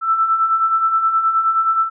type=beating tone pair; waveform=sine; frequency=1318.5 / 1328 Hz; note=E6 / E6; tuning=0 / +12 cents; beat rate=9.5 Hz; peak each=-22 / -14 dBFS; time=0.01-1.9 s; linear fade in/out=50 ms; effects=none